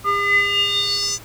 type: tone with band-pass filter sweep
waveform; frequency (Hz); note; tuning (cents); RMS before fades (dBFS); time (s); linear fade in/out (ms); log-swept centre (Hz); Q
square; 403.8; G#4; -49; -19; 0.04-1.19; 50; 1300 to 6400; 7.7
effects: added 112 Hz sine -42 dBFS peak until 1.24 s + pink hiss -42 dBFS RMS until 1.24 s